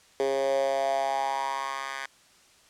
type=tone with high-pass filter sweep; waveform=10% pulse; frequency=135.9 Hz; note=C#3; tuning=34 cents flat; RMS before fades=-28 dBFS; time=0.2-2.06 s; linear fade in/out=0 ms; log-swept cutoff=430 to 1400 Hz; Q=5.4; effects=white hiss -58 dBFS RMS until 2.69 s + low-pass 8000 Hz 12 dB/octave